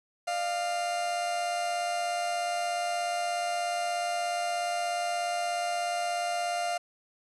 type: tone pair together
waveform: 40% pulse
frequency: 601.7 / 698.5 Hz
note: D5 / F5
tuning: +42 / 0 cents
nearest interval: minor third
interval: 258 cents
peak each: -37 / -28 dBFS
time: 0.27-6.78 s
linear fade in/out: 10 ms
effects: resampled to 24000 Hz + 9-bit